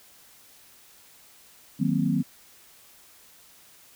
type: chord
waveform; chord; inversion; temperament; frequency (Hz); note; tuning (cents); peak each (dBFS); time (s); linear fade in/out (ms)
sine; C half-diminished seventh; first; equal; 155.56 / 185 / 233.1 / 261.6; Eb3 / Gb3 / Bb3 / C4; 0 / 0 / 0 / 0; -27; 1.79-2.23; 20
effects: white hiss -54 dBFS RMS until 3.95 s